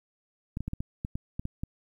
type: clicks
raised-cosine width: 5 ms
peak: -20 dBFS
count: 10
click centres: 0.571 / 0.606 / 0.68 / 0.734 / 0.805 / 1.049 / 1.155 / 1.395 / 1.454 / 1.635 s
effects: 10-bit